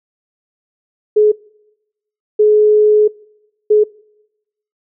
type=tone bursts at uneven times; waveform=sine; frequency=423.7 Hz; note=G#4; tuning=35 cents sharp; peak=-6 dBFS; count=3; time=1.16-1.32 / 2.39-3.08 / 3.7-3.84 s; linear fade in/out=10 ms; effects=noise-tail reverb RT60 0.9 s tail -24 dB re dry